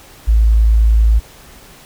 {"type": "tone", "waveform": "sine", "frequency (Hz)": 55, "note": "A1", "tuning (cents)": 0, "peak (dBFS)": -7, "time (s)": [0.27, 1.2], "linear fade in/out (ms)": 20, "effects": ["pink hiss -41 dBFS RMS until 1.85 s"]}